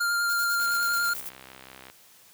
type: tone with vibrato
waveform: square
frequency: 1400 Hz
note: F6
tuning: 4 cents sharp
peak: -24 dBFS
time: 0-1.14 s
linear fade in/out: 10 ms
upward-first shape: sine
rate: 10 Hz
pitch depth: 13 cents each way
type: noise with tremolo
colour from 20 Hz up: violet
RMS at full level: -35 dBFS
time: 0.28-1.3 s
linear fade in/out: 20 ms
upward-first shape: square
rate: 9.2 Hz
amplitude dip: 55%
type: click train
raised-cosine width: 0.3 ms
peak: -28 dBFS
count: 86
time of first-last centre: 0.6-1.9 s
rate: 65.4 Hz
effects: white hiss -55 dBFS RMS until 2.33 s + high-pass 60 Hz 12 dB/octave